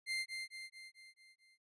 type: tone with echo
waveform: 30% pulse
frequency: 2093 Hz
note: C7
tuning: in tune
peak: -33 dBFS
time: 0.06-0.26 s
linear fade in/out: 50 ms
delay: 220 ms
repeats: 6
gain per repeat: -5 dB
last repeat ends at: 1.58 s
effects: resampled to 24000 Hz